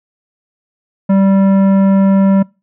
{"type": "tone with tanh clipping", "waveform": "sine", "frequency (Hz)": 194.6, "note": "G3", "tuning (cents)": -12, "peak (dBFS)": -9, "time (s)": [1.09, 2.43], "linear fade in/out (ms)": 10, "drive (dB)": 13, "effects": ["noise-tail reverb RT60 0.3 s tail -26 dB re dry"]}